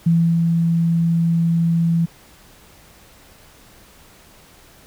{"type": "tone with ADSR envelope", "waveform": "sine", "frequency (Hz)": 167.2, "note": "E3", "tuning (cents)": 25, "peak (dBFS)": -11, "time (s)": [0.06, 2.06], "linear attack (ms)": 8, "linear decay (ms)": 300, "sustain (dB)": -3, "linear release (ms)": 13, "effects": ["pink hiss -48 dBFS RMS until 4.86 s"]}